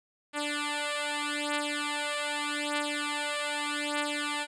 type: beating tone pair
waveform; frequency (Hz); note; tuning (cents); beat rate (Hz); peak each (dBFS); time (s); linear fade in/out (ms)
5% pulse; 293.7 / 294.52; D4 / D4; 0 / +5; 0.82; -21 / -22; 0.33-4.47; 50
effects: resampled to 22050 Hz

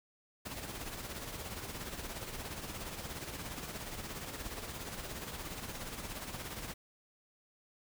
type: noise with tremolo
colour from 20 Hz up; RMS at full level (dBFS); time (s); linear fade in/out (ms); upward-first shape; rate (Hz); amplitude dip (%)
pink; -41; 0.45-6.74; 10; sine; 17; 50
effects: none

